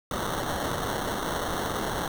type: noise with sample-and-hold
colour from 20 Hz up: white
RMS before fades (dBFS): -30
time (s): 0.11-2.08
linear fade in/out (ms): 2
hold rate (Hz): 2450
effects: none

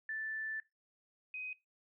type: tone pair in turn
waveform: sine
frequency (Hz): 1760 / 2512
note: A6 / D#7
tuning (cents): 0 / +16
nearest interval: tritone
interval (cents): 616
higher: second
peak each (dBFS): -37 / -40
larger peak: first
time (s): 0.09-0.6 / 1.34-1.53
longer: first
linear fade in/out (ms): 2
effects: noise-tail reverb RT60 0.2 s tail -20 dB re dry

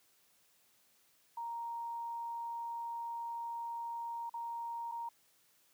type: tone with dropouts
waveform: sine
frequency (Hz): 933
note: A#5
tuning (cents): +1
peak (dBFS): -38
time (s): 1.37-5.09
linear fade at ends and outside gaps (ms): 5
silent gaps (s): 4.296-4.339 / 4.915-4.919
effects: white hiss -70 dBFS RMS until 5.73 s + high-pass 80 Hz 12 dB/octave

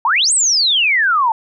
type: exponential two-way sweep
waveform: sine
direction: up then down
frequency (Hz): 864 to 8690 to 864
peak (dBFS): -11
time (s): 0.05-1.32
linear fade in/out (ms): 2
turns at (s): 0.33
effects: none

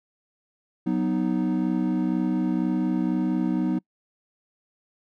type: chord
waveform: triangle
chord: B major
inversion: second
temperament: equal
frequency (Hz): 185 / 246.9 / 311.1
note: F#3 / B3 / D#4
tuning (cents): 0 / 0 / 0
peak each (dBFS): -24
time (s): 0.86-3.79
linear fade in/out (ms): 10
effects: noise-tail reverb RT60 0.1 s tail -26 dB re dry

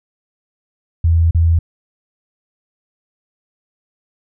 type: tone with dropouts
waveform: sine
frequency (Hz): 83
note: E2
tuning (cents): +12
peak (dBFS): -9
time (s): 1.04-1.59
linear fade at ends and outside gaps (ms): 5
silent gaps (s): 1.31-1.347
effects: none

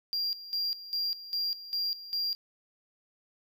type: tone with tremolo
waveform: triangle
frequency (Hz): 4771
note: D8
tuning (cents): +26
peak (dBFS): -27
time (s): 0.13-2.35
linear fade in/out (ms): 0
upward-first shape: square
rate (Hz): 2.5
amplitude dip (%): 80
effects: none

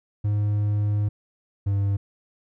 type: tone pair in turn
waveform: triangle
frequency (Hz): 103.83 / 99.71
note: G#2 / G2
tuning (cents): 0 / +30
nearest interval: minor second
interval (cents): 70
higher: first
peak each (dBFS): -18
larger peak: neither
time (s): 0.24-1.09 / 1.66-1.97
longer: first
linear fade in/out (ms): 10
effects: none

